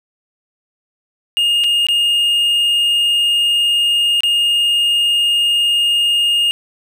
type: tone with dropouts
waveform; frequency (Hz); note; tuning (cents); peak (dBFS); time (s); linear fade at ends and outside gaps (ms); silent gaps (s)
triangle; 2839; F7; +28; -10; 1.37-6.51; 0; 1.638-1.642 / 1.868-1.886 / 4.206-4.234
effects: none